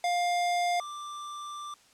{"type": "tone pair in turn", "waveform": "square", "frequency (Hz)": [704, 1179.5], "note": ["F5", "D6"], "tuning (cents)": [14, 7], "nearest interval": "major sixth", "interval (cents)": 893, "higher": "second", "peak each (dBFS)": [-26, -38], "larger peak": "first", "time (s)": [[0.04, 0.8], [0.8, 1.74]], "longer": "second", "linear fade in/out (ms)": 2, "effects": ["white hiss -60 dBFS RMS until 1.93 s", "low-pass 8000 Hz 12 dB/octave"]}